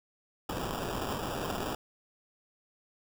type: noise with sample-and-hold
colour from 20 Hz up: blue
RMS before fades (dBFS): -35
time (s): 0.49-1.75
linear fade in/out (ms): 5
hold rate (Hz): 2100
effects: none